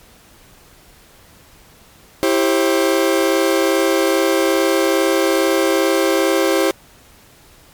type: chord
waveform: 40% pulse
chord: C major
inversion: first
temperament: equal with one note detuned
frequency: 329.6 / 392 / 535.8 Hz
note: E4 / G4 / C5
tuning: 0 / 0 / +41 cents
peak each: -17 dBFS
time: 2.23-6.71 s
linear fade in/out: 0 ms
effects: pink hiss -47 dBFS RMS until 7.73 s + MP3 96 kbps